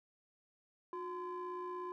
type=ring-modulated tone; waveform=triangle; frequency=332.8 Hz; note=E4; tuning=17 cents sharp; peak=-35 dBFS; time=0.93-1.92 s; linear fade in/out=0 ms; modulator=694 Hz; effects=none